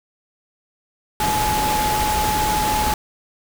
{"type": "tone in noise", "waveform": "sine", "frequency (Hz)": 850, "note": "G#5", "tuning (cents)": 40, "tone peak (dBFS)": -19, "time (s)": [1.2, 2.94], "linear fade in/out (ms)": 2, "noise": "pink", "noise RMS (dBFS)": -23, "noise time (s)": [1.2, 2.94], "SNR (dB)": 1, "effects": []}